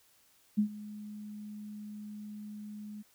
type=tone with ADSR envelope; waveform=sine; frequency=209.7 Hz; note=G#3; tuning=17 cents sharp; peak=-22 dBFS; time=0.57-3.03 s; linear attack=19 ms; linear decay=91 ms; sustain=-19 dB; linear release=22 ms; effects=white hiss -66 dBFS RMS until 3.14 s